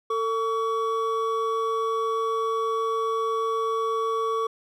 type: tone pair together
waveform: triangle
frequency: 449.2 / 1132 Hz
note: A4 / C#6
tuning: +36 / +36 cents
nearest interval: octave + major third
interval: 1600 cents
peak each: -24 dBFS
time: 0.1-4.47 s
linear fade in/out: 5 ms
effects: none